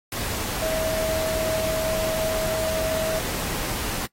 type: tone in noise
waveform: sine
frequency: 639 Hz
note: D#5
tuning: 46 cents sharp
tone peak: -24 dBFS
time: 0.62-3.19 s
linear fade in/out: 2 ms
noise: pink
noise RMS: -29 dBFS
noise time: 0.12-4.06 s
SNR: +2 dB
effects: noise-tail reverb RT60 0.1 s tail -20 dB re dry + AAC 48 kbps